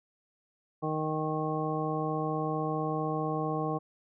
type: harmonic tone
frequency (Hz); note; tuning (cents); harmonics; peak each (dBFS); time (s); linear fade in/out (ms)
155.56; D#3; 0; 1 / 2 / 3 / 4 / 5 / 7; -34 / -35 / -35 / -39 / -36 / -37; 0.82-3.79; 20
effects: none